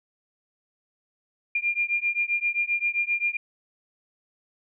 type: beating tone pair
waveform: sine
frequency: 2399 / 2406.6 Hz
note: D7 / D7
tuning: +36 / +42 cents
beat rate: 7.6 Hz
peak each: -26 dBFS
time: 1.55-3.37 s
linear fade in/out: 5 ms
effects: none